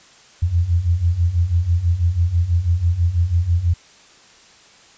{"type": "beating tone pair", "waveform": "sine", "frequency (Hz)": [82.5, 88.6], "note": ["E2", "F2"], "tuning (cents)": [2, 25], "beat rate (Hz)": 6.1, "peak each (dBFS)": [-20, -16], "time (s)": [0.42, 3.74], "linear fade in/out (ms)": 10, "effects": ["white hiss -48 dBFS RMS until 4.97 s", "resampled to 16000 Hz"]}